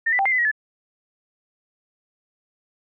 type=tone with pitch steps; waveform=sine; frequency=1816 / 1981 / 784 / 2100 / 2011 / 1902 / 1728 Hz; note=A#6 / B6 / G5 / C7 / B6 / A#6 / A6; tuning=-46 / +5 / 0 / +6 / +31 / +34 / -32 cents; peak=-17 dBFS; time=0.06-0.515 s; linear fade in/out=10 ms; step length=65 ms; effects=none